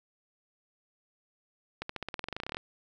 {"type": "accelerating click train", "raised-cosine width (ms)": 0.3, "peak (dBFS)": -19, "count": 18, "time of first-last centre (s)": [1.82, 2.569], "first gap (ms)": 74, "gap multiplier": 0.93, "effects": []}